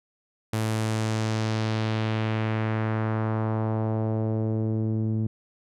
sawtooth tone with low-pass filter sweep, 110 Hz, A2, in tune, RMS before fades -26 dBFS, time 0.53-5.27 s, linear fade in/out 5 ms, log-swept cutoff 12000 to 250 Hz, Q 1.3, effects none

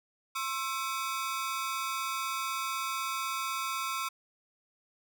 sawtooth ring-modulated tone, 1200 Hz, D6, 37 cents sharp, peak -25 dBFS, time 0.35-4.09 s, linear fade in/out 10 ms, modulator 132 Hz, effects none

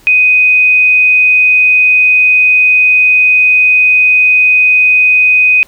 sine tone, 2500 Hz, D#7, 8 cents sharp, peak -4 dBFS, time 0.07-5.63 s, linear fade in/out 0 ms, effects pink hiss -44 dBFS RMS until 5.67 s

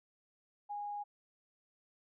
sine tone, 823 Hz, G#5, 16 cents flat, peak -38 dBFS, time 0.69-1.04 s, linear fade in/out 20 ms, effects none

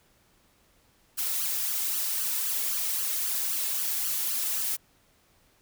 blue noise with flanger, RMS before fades -29 dBFS, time 1.17-4.77 s, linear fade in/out 20 ms, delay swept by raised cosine 0.65 to 2.35 ms, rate 3.8 Hz, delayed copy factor +0.65, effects pink hiss -64 dBFS RMS until 5.61 s

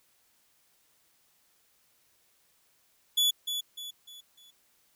40% pulse tone with echo, 3429 Hz, A7, 45 cents flat, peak -21 dBFS, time 3.17-3.31 s, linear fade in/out 10 ms, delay 300 ms, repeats 4, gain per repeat -8 dB, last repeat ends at 4.51 s, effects white hiss -68 dBFS RMS until 4.95 s

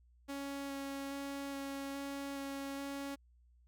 sawtooth tone with vibrato, 277.2 Hz, C#4, in tune, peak -36 dBFS, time 0.28-3.16 s, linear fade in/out 20 ms, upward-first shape square, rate 1.2 Hz, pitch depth 8 cents each way, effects added 60 Hz sine -63 dBFS peak until 3.67 s

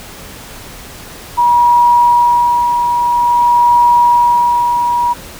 sine tone with tremolo, 960 Hz, B5, 49 cents flat, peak -5 dBFS, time 1.37-5.14 s, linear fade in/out 20 ms, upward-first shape sine, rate 0.5 Hz, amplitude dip 45%, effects pink hiss -32 dBFS RMS until 5.39 s

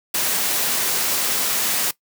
white noise, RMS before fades -21 dBFS, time 0.14-1.91 s, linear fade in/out 5 ms, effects noise-tail reverb RT60 0.1 s tail -19 dB re dry + high-pass 150 Hz 12 dB/octave

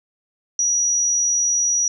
sine tone, 5810 Hz, F#8, 32 cents flat, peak -16 dBFS, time 0.59-1.88 s, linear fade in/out 2 ms, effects none

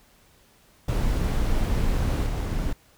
brown noise with level steps, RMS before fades -23 / -26 dBFS, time 0.88-2.73 s, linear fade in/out 5 ms, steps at 2.26 s, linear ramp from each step 5 ms, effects pink hiss -58 dBFS RMS until 2.97 s

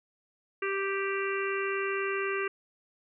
harmonic tone, 392 Hz, G4, in tune, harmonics 1 / 3 / 4 / 5 / 6 / 7, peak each -31 / -36 / -37 / -38 / -39 / -39 dBFS, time 0.62-2.48 s, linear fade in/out 5 ms, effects none

